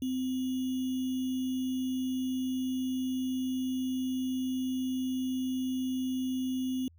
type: tone with sample-and-hold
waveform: sine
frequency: 258 Hz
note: C4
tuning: 24 cents flat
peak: -29 dBFS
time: 0.02-6.88 s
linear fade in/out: 2 ms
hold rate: 3150 Hz
effects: added 83 Hz sine -56 dBFS peak until 6.98 s